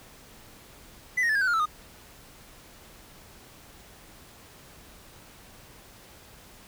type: tone with pitch steps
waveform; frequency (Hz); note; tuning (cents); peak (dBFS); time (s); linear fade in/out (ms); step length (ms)
triangle; 2000 / 1866.1 / 1741.1 / 1624.5 / 1515.7 / 1414.2 / 1319.5 / 1231.1; B6 / A#6 / A6 / G#6 / F#6 / F6 / E6 / D#6; +21 / +1 / -19 / -39 / +41 / +21 / +1 / -19; -20; 1.17-1.658; 10; 61
effects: pink hiss -51 dBFS RMS until 6.67 s